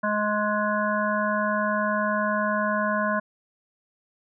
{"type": "harmonic tone", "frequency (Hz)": 210, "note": "G#3", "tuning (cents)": 19, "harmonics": [1, 3, 5, 7, 8], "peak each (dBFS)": [-28, -27, -27, -29, -33], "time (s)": [0.03, 3.2], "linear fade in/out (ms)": 10, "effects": []}